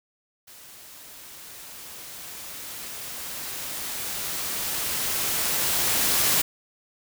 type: noise with level ramp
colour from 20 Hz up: white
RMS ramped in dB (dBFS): -47 to -21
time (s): 0.47-6.42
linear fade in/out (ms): 10
effects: none